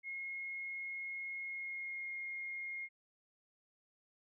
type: tone with pitch glide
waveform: sine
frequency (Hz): 2158 to 2139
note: C#7 to C7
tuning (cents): -47 to +38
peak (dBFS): -40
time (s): 0.03-2.89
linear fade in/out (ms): 50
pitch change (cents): -15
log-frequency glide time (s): 1.42-2.13
effects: none